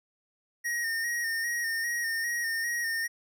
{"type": "tone with vibrato", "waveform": "square", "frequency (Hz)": 1857, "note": "A#6", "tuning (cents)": -7, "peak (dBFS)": -29, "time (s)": [0.64, 3.08], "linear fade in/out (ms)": 20, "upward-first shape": "square", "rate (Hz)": 2.5, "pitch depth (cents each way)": 32, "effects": []}